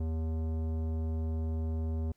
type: tone with tanh clipping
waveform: sine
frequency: 80.1 Hz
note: E2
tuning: 49 cents flat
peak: -32 dBFS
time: 0-2.12 s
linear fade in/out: 5 ms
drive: 15 dB
effects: pink hiss -75 dBFS RMS until 2.16 s